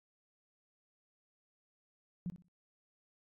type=tone with echo; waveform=sine; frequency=176.9 Hz; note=F3; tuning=23 cents sharp; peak=-35 dBFS; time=2.26-2.3 s; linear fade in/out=0 ms; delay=61 ms; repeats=3; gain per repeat=-12 dB; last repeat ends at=2.483 s; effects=AAC 48 kbps